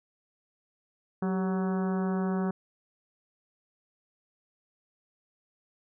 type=harmonic tone with a mistuned harmonic; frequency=186.9 Hz; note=F#3; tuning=18 cents sharp; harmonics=1 / 2 / 3 / 4 / 5 / 6 / 7 / 8 / 9; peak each=-27 / -34 / -42 / -40 / -44 / -44 / -46 / -47 / -52 dBFS; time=1.22-2.51 s; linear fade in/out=5 ms; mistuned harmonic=2; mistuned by=+59 cents; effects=none